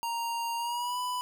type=tone with pitch glide; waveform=square; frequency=932.3 to 993.5 Hz; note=A#5 to B5; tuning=0 to +10 cents; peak=-31 dBFS; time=0.03-1.21 s; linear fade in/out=0 ms; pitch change=+110 cents; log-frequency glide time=0.57-0.99 s; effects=none